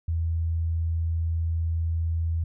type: tone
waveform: sine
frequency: 82.41 Hz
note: E2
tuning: in tune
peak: -23 dBFS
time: 0.08-2.44 s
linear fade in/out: 5 ms
effects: none